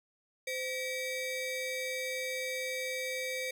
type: ring-modulated tone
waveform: 35% pulse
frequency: 1407 Hz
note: F6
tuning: 12 cents sharp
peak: -29 dBFS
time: 0.47-3.51 s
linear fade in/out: 5 ms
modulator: 892 Hz
effects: none